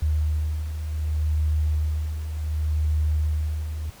sine beating tone pair, 76.1 / 76.77 Hz, D#2 / D#2, -38 / -23 cents, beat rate 0.67 Hz, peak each -29 / -22 dBFS, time 0.02-3.9 s, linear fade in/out 5 ms, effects pink hiss -48 dBFS RMS until 4 s

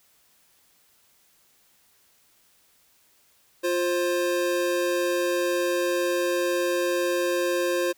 square tone pair together, 351 / 529 Hz, F4 / C5, +9 / +19 cents, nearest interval perfect fifth, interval 710 cents, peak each -26 dBFS, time 3.63-7.93 s, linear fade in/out 20 ms, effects white hiss -62 dBFS RMS until 7.97 s

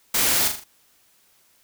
white noise with echo, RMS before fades -21 dBFS, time 0.14-0.48 s, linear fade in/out 5 ms, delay 40 ms, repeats 4, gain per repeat -6 dB, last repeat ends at 0.64 s, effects white hiss -60 dBFS RMS until 1.63 s

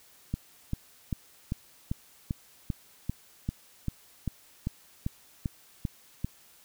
click train, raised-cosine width 5 ms, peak -17 dBFS, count 16, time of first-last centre 0.34-6.246 s, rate 2.54 Hz, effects white hiss -58 dBFS RMS until 6.64 s

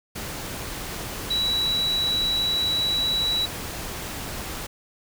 sine tone in noise, 3917 Hz, B7, 15 cents flat, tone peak -21 dBFS, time 1.3-3.46 s, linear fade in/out 10 ms, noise pink, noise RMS -33 dBFS, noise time 0.15-4.67 s, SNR +9 dB, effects none

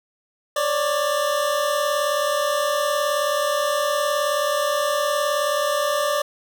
25% pulse tone pair together, 550.9 / 590 Hz, C#5 / D5, -11 / +8 cents, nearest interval minor second, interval 119 cents, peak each -22 / -17 dBFS, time 0.56-6.22 s, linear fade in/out 5 ms, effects none

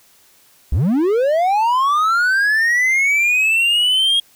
triangle linear sweep, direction up, 50.8 to 3276 Hz, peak -11 dBFS, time 0.72-4.2 s, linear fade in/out 5 ms, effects white hiss -52 dBFS RMS until 4.35 s

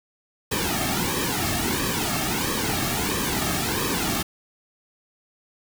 pink noise with flanger, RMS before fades -25 dBFS, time 0.51-4.23 s, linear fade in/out 10 ms, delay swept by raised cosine 1.4 to 2.06 ms, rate 1.5 Hz, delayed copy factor -0.75, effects none

